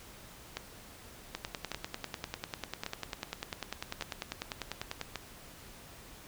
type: two click trains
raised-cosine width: 0.2 ms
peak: -18 / -18 dBFS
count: 5 / 38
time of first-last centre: 0.57-5.157 / 1.35-5.013 s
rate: 0.872 / 10.1 Hz
effects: pink hiss -52 dBFS RMS until 6.27 s